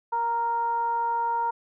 sine tone with frequency modulation, 932.3 Hz, A#5, in tune, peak -23 dBFS, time 0.12-1.51 s, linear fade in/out 10 ms, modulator 463 Hz, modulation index 0.36, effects none

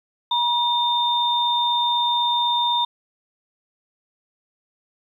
sine tone pair together, 960 / 3624 Hz, B5 / A#7, -49 / -50 cents, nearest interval octave + major seventh, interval 2299 cents, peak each -20 / -21 dBFS, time 0.31-2.85 s, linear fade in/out 5 ms, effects 9-bit

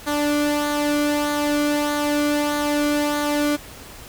sawtooth tone with flanger, 293.7 Hz, D4, in tune, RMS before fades -21 dBFS, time 0.06-3.57 s, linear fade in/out 20 ms, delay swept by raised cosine 0.37 to 1.12 ms, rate 1.6 Hz, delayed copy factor -0.5, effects pink hiss -40 dBFS RMS until 4.08 s

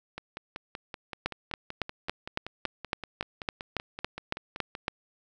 two click trains, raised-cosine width 0.3 ms, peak -21 / -12 dBFS, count 25 / 14, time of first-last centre 0.18-4.751 / 1.26-4.881 s, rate 5.25 / 3.59 Hz, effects none

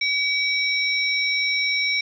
sine tone cluster, 2281 / 3856 / 5510 Hz, C#7 / B7 / F8, +49 / -42 / -24 cents, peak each -21 / -27 / -27 dBFS, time 0.01-2.01 s, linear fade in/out 5 ms, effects none

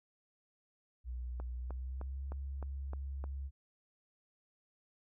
sine tone with pitch glide, 61.3 to 68.41 Hz, B1 to C#2, -12 to -22 cents, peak -38 dBFS, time 1.04-3.51 s, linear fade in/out 50 ms, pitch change +190 cents, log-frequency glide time 1.56-2.26 s
click train, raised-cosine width 1 ms, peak -32 dBFS, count 7, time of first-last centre 1.4-3.24 s, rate 3.26 Hz
effects none

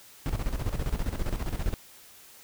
brown noise with tremolo, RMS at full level -27 dBFS, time 0.26-1.74 s, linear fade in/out 0 ms, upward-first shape square, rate 15 Hz, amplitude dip 70%, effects white hiss -52 dBFS RMS until 2.43 s

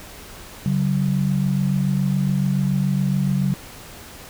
sine tone pair together, 141.81 / 188.9 Hz, C#3 / F#3, +40 / +36 cents, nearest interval perfect fourth, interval 496 cents, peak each -20 dBFS, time 0.66-3.54 s, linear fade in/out 0 ms, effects pink hiss -40 dBFS RMS until 4.29 s

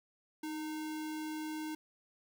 sine tone with sample-and-hold, 311.1 Hz, D#4, in tune, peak -37 dBFS, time 0.43-1.75 s, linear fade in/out 5 ms, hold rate 1225 Hz, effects none

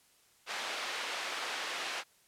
white band-pass noise, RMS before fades -38 dBFS, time 0.46-2.04 s, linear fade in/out 50 ms, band 520 to 3200 Hz, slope 12 dB/octave, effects white hiss -66 dBFS RMS until 2.27 s + low-pass 12000 Hz 12 dB/octave

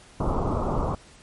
pink low-pass noise, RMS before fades -25 dBFS, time 0.2-0.95 s, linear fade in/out 2 ms, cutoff 1300 Hz, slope 96 dB/octave, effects pink hiss -51 dBFS RMS until 1.22 s + MP3 48 kbps

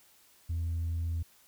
triangle tone with tanh clipping, 83.2 Hz, E2, 17 cents sharp, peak -30 dBFS, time 0.49-1.23 s, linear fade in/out 10 ms, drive 6 dB, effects white hiss -62 dBFS RMS until 1.47 s

